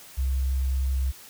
sine tone, 65.8 Hz, C2, 10 cents sharp, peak -22 dBFS, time 0.17-1.12 s, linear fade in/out 20 ms, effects white hiss -47 dBFS RMS until 1.29 s

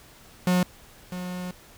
45% pulse tone pair in turn, 180.6 / 180.6 Hz, F#3 / F#3, -42 / -42 cents, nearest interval unison, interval 0 cents, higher neither, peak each -19 / -31 dBFS, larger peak first, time 0.47-0.63 / 1.12-1.51 s, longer second, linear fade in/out 2 ms, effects pink hiss -51 dBFS RMS until 1.77 s

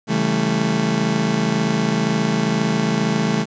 35% pulse chord, A dominant seventh, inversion first, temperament just, 137.5 / 165 / 198 / 220 Hz, C#3 / E3 / G3 / A3, -14 / +2 / +18 / 0 cents, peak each -24 / -21 / -22 / -19 dBFS, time 0.07-3.46 s, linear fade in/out 50 ms, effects resampled to 16000 Hz + 8-bit

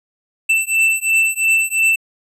square beating tone pair, 2663 / 2665.9 Hz, E7 / E7, +17 / +19 cents, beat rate 2.9 Hz, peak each -17 dBFS, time 0.49-1.96 s, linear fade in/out 10 ms, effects low-pass 12000 Hz 12 dB/octave

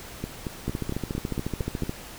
two click trains, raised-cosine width 3 ms, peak -15 / -16 dBFS, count 18 / 8, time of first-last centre 0.68-1.894 / 0.24-1.835 s, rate 14 / 4.39 Hz, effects pink hiss -42 dBFS RMS until 2.18 s

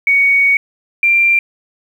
sine tone pair in turn, 2236 / 2371 Hz, C#7 / D7, +14 / +16 cents, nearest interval minor second, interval 102 cents, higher second, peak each -8 dBFS, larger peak neither, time 0.07-0.57 / 1.03-1.39 s, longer first, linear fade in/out 2 ms, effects 7-bit

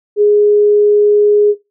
sine tone, 415.3 Hz, G#4, in tune, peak -6 dBFS, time 0.16-1.55 s, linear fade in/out 50 ms, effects noise-tail reverb RT60 0.2 s tail -17 dB re dry

